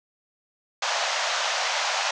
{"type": "band-pass noise", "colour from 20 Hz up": "pink", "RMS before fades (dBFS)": -26, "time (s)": [0.82, 2.11], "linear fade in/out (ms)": 5, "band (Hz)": [590, 6700], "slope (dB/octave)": 48, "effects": []}